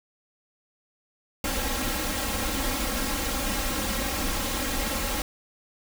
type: noise with comb filter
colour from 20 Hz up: pink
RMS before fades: -28 dBFS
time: 1.44-5.22 s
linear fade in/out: 2 ms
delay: 3.7 ms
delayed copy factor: +0.9
effects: none